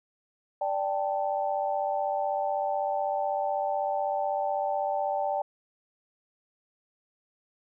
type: chord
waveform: sine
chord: D suspended fourth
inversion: none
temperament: equal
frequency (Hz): 587.3 / 784 / 880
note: D5 / G5 / A5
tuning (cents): 0 / 0 / 0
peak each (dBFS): -30 / -29 / -33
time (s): 0.61-5.42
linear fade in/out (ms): 5
effects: none